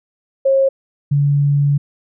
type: tone pair in turn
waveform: sine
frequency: 540 / 143.03 Hz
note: C#5 / D3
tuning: -45 / -45 cents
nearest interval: octave + major seventh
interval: 2300 cents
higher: first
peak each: -10 / -11 dBFS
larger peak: first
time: 0.45-0.69 / 1.11-1.78 s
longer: second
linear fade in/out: 10 ms
effects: none